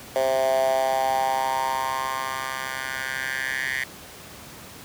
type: tone with high-pass filter sweep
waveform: 10% pulse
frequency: 132.3 Hz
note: C3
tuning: 20 cents sharp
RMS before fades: -25 dBFS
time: 0.16-3.84 s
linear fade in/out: 0 ms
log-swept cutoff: 570 to 1900 Hz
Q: 5.9
effects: pink hiss -42 dBFS RMS until 4.84 s + high-pass 80 Hz 12 dB/octave